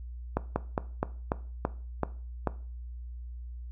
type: slowing click train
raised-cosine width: 1 ms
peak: -12 dBFS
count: 8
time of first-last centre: 0.37-2.473 s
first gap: 190 ms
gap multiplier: 1.15
effects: noise-tail reverb RT60 0.4 s tail -17 dB re dry + added 60 Hz sine -38 dBFS peak until 3.71 s